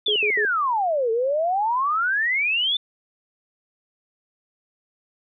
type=exponential two-way sweep; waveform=sine; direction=down then up; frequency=3579 to 440 to 3579 Hz; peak=-19 dBFS; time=0.06-2.77 s; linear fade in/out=5 ms; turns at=1.11 s
type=tone bursts; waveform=sine; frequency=420.2 Hz; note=G#4; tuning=20 cents sharp; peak=-23 dBFS; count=3; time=0.08-0.451 s; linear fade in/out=2 ms; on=79 ms; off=67 ms
effects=none